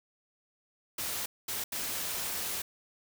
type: noise bursts at uneven times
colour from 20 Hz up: white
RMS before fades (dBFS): -35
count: 3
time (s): 0.98-1.26 / 1.48-1.64 / 1.72-2.62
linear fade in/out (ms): 5
effects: none